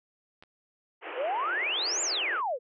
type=clicks; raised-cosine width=0.3 ms; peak=-32 / -41 dBFS; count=2; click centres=0.425 / 0.436 s
type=band-pass noise; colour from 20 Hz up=pink; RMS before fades=-39 dBFS; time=1.01-2.42 s; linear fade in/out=50 ms; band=330 to 3000 Hz; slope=96 dB/octave
type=exponential two-way sweep; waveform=sine; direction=up then down; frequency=455.6 to 7459 to 455.6 Hz; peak=-27 dBFS; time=1.15-2.59 s; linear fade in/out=50 ms; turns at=2.02 s
effects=none